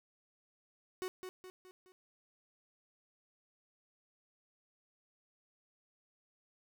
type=tone with echo; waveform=45% pulse; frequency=370 Hz; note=F#4; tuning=in tune; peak=-37 dBFS; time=1.02-1.08 s; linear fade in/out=0 ms; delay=210 ms; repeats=4; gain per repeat=-6 dB; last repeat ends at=1.92 s; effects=none